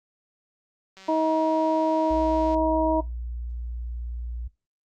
click train, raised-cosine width 0.2 ms, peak -30 dBFS, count 302, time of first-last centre 0.97-2.546 s, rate 191 Hz
harmonic tone, 317.4 Hz, D#4, 35 cents sharp, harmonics 1 / 2 / 3, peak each -24 / -24 / -24 dBFS, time 1.08-3.01 s, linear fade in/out 10 ms
sine tone, 59.2 Hz, A#1, 27 cents sharp, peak -30 dBFS, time 2.1-4.48 s, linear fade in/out 10 ms
effects noise-tail reverb RT60 0.2 s tail -18 dB re dry + Opus 48 kbps

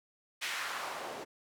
white noise with band-pass filter sweep, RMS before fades -39 dBFS, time 0.41-1.25 s, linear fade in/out 20 ms, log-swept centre 2300 to 440 Hz, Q 1.3, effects none

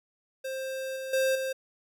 square tone with level steps, 528 Hz, C5, 16 cents sharp, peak -33 / -35 / -24 / -30 dBFS, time 0.44-1.53 s, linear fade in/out 10 ms, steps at 0.96 / 1.13 / 1.35 s, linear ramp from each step 5 ms, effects none

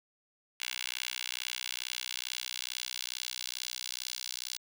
10% pulse tone with high-pass filter sweep, 62.3 Hz, B1, 16 cents sharp, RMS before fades -39 dBFS, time 0.6-4.58 s, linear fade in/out 5 ms, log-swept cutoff 2700 to 4300 Hz, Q 1.6, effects none

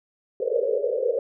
white band-pass noise, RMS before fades -24 dBFS, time 0.4-1.19 s, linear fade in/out 2 ms, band 420 to 560 Hz, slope 96 dB/octave, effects none

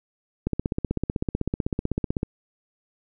click train, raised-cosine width 3 ms, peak -11 dBFS, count 29, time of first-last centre 0.47-2.231 s, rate 15.9 Hz, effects none

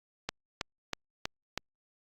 click train, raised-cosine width 0.2 ms, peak -14 dBFS, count 5, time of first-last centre 0.29-1.576 s, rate 3.11 Hz, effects Opus 48 kbps

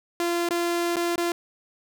sawtooth tone with dropouts, 344.1 Hz, F4, 26 cents flat, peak -19 dBFS, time 0.2-1.32 s, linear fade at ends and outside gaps 1 ms, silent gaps 0.489-0.507 / 0.958-0.966 / 1.158-1.179 s, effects none

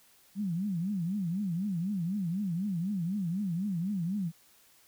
sine tone with vibrato, 185.4 Hz, F#3, 4 cents sharp, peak -29 dBFS, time 0.35-4.32 s, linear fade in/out 50 ms, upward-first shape triangle, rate 4 Hz, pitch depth 260 cents each way, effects white hiss -62 dBFS RMS until 4.87 s

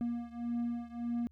triangle beating tone pair, 236.4 / 238.1 Hz, A#3 / A#3, +24 / +37 cents, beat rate 1.7 Hz, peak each -34 / -36 dBFS, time 0.01-1.27 s, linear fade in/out 0 ms, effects added 75 Hz sine -59 dBFS peak until 1.31 s

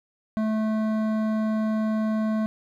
triangle tone with hard clipping, 217.7 Hz, A3, 18 cents flat, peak -24 dBFS, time 0.37-2.46 s, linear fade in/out 0 ms, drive 16 dB, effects none

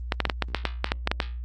clicks, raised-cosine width 0.3 ms, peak -6 dBFS, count 12, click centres 0.122 / 0.203 / 0.253 / 0.298 / 0.423 / 0.547 / 0.653 / 0.844 / 0.919 / 1.074 / 1.115 / 1.202 s, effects added 60 Hz sine -31 dBFS peak until 1.44 s + Opus 32 kbps

